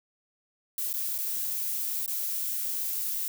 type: noise with dropouts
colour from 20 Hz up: violet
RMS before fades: -31 dBFS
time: 0.78-3.28 s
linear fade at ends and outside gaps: 2 ms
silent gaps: 0.93-0.938 / 1.181-1.185 / 2.062-2.078 s
effects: none